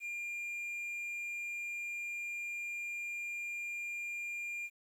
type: tone with quantisation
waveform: triangle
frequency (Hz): 2400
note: D7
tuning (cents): +37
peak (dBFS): -36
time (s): 0-4.7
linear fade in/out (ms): 50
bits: 11
effects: none